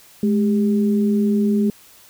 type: tone pair together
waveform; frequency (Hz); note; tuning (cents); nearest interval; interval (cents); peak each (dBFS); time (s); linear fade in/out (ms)
sine; 210.9 / 398.1; G#3 / G4; +27 / +27; major seventh; 1100; -15 / -23; 0.23-1.7; 2
effects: white hiss -48 dBFS RMS until 2.09 s